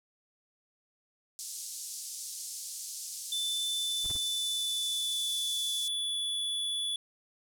pink band-pass noise, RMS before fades -41 dBFS, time 1.39-5.88 s, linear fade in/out 0 ms, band 5300 to 11000 Hz, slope 24 dB/octave
square tone with pitch glide, 3520 to 3434 Hz, A7 to A7, 0 to -43 cents, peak -31 dBFS, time 3.32-6.96 s, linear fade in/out 2 ms, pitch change -43 cents, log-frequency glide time 3.76-6.18 s
brown noise bursts, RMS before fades -41 dBFS, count 3, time 4.04-4.173 s, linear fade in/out 5 ms, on 27 ms, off 26 ms
effects none

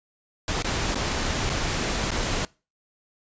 pink noise with dropouts, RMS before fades -26 dBFS, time 0.48-2.45 s, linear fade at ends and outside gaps 1 ms, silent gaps 0.624-0.645 / 0.946-0.955 / 1.494-1.499 / 2.106-2.116 s, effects noise-tail reverb RT60 0.3 s tail -23 dB re dry + resampled to 16000 Hz

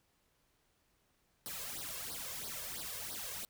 white noise with flanger, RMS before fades -43 dBFS, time 1.46-3.45 s, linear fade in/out 0 ms, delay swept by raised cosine 0.2 to 1.9 ms, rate 3 Hz, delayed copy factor +0.95, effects pink hiss -75 dBFS RMS until 3.49 s

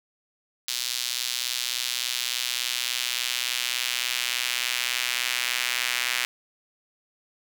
sawtooth tone with high-pass filter sweep, 123.47 Hz, B2, in tune, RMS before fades -28 dBFS, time 0.68-6.25 s, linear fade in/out 0 ms, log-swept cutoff 4000 to 2200 Hz, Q 1.5, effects none

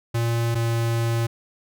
square tone pair in turn, 116.54 / 115.8 Hz, A#2 / A#2, 0 / -11 cents, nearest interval unison, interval 11 cents, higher first, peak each -21 dBFS, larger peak neither, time 0.14-0.55 / 0.55-1.27 s, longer second, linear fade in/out 10 ms, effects none

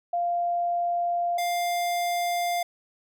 sine / square tone pair in turn, 696 / 700 Hz, F5 / F5, -6 / +4 cents, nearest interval unison, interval 10 cents, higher second, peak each -23 / -25 dBFS, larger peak first, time 0.13-1.38 / 1.38-2.63 s, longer neither, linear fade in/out 5 ms, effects none

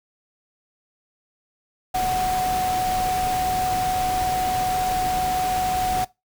sine tone in noise, 740 Hz, F#5, in tune, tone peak -20 dBFS, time 1.94-6.05 s, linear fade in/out 10 ms, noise pink, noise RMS -30 dBFS, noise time 1.94-6.05 s, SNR +7 dB, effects noise-tail reverb RT60 0.2 s tail -20 dB re dry

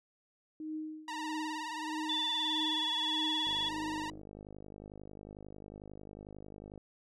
sine tone with tremolo, 311.1 Hz, D#4, in tune, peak -35 dBFS, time 0.6-4.21 s, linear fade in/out 2 ms, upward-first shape triangle, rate 1.6 Hz, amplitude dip 90%
sawtooth tone with vibrato, 932.3 Hz, A#5, in tune, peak -34 dBFS, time 1.08-4.1 s, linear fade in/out 2 ms, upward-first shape triangle, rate 19 Hz, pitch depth 94 cents each way
sine tone with pitch glide, 3500 to 3398 Hz, A7 to G#7, -10 to +39 cents, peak -31 dBFS, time 2.09-3.69 s, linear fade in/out 5 ms, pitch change -51 cents, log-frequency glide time 2.27-2.91 s
click train, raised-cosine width 2 ms, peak -35 dBFS, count 170, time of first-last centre 3.47-6.777 s, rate 51.1 Hz
effects low-pass 7000 Hz 12 dB/octave

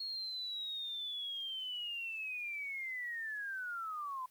sine linear sweep, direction down, 4312 to 1000 Hz, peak -38 dBFS, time 0-4.26 s, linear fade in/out 5 ms, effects white hiss -68 dBFS RMS until 4.3 s + Opus 24 kbps

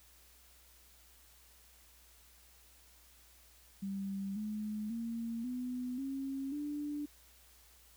sine tone with pitch steps, 196 / 212.5 / 230.4 / 249.8 / 270.9 / 293.7 Hz, G3 / G#3 / A#3 / B3 / C#4 / D4, 0 / +40 / -20 / +20 / -40 / 0 cents, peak -36 dBFS, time 3.82-7.06 s, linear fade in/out 10 ms, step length 540 ms, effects added 60 Hz sine -65 dBFS peak until 7.96 s + white hiss -63 dBFS RMS until 7.96 s

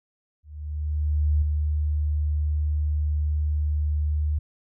sine tone with ADSR envelope, 75.1 Hz, D2, 39 cents sharp, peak -17 dBFS, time 0.43-4.39 s, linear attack 990 ms, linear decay 4 ms, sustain -4 dB, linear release 9 ms, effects none

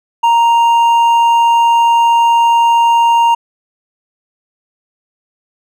triangle tone with hard clipping, 932.3 Hz, A#5, in tune, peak -8 dBFS, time 0.23-3.35 s, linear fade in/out 10 ms, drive 8 dB, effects none

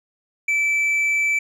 sine tone with tanh clipping, 2318 Hz, D7, 23 cents flat, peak -18 dBFS, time 0.48-1.39 s, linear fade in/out 5 ms, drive 4 dB, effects none

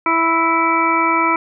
harmonic tone, 329.6 Hz, E4, in tune, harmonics 1 / 2 / 3 / 4 / 6 / 7, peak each -21 / -27 / -17 / -18 / -27 / -20 dBFS, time 0.06-1.36 s, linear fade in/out 2 ms, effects none

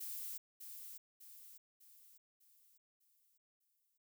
violet noise with echo, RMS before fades -45 dBFS, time 0-0.38 s, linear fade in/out 10 ms, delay 600 ms, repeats 6, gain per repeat -6 dB, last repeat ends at 3.98 s, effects none

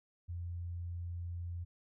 sine tone, 86.7 Hz, F2, 12 cents flat, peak -38 dBFS, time 0.28-1.65 s, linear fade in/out 20 ms, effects none

